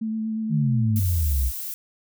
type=tone with vibrato; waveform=sine; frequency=220 Hz; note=A3; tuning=in tune; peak=-24 dBFS; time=0.01-1 s; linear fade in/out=10 ms; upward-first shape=sine; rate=8.4 Hz; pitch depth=17 cents each way
type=exponential sweep; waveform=sine; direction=down; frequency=162.9 to 58.8 Hz; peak=-19 dBFS; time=0.49-1.52 s; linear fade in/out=50 ms
type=noise; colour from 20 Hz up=violet; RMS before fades=-32 dBFS; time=0.96-1.74 s; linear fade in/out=0 ms
effects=none